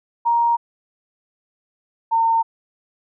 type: tone pair in turn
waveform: sine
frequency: 938 / 910.2 Hz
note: A#5 / A#5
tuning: +11 / -42 cents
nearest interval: minor second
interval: 53 cents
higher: first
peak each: -14 dBFS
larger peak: neither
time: 0.25-0.57 / 2.11-2.43 s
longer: neither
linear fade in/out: 20 ms
effects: none